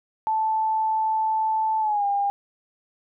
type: tone with pitch glide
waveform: sine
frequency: 877 to 804.2 Hz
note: A5 to G5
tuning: -6 to +44 cents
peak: -20 dBFS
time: 0.27-2.3 s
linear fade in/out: 0 ms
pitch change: -150 cents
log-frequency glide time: 1.8-2.05 s
effects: none